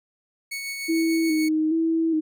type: tone with tremolo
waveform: sawtooth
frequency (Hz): 2217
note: C#7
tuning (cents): 0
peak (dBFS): -25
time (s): 0.51-1.49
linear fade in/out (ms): 10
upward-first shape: sine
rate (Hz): 6.8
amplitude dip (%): 30
type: tone with vibrato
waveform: sine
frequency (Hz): 319.2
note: D#4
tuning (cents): +44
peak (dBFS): -19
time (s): 0.88-2.21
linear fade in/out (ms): 20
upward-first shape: square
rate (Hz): 1.2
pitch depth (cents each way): 38
effects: none